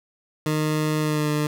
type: tone with pitch glide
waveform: 20% pulse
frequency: 153.9 to 150.12 Hz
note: D#3 to D3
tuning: -19 to +38 cents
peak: -16 dBFS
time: 0.46-1.47 s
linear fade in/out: 2 ms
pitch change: -43 cents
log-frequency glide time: 1-1.29 s
effects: none